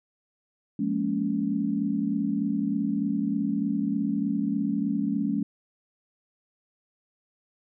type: chord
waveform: sine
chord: Bb minor seventh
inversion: second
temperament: just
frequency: 174.81 / 209.8 / 233.1 / 279.7 Hz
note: F3 / Ab3 / Bb3 / Db4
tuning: +2 / +18 / 0 / +16 cents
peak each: -33 / -27 / -33 / -28 dBFS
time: 0.79-5.43 s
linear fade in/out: 5 ms
effects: none